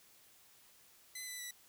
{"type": "tone with pitch steps", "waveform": "10% pulse", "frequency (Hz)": [2023, 1994, 1965.4], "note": ["B6", "B6", "B6"], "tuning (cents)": [41, 16, -9], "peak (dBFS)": -34, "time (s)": [1.15, 1.51], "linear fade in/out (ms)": 5, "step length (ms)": 120, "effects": ["white hiss -64 dBFS RMS until 1.68 s"]}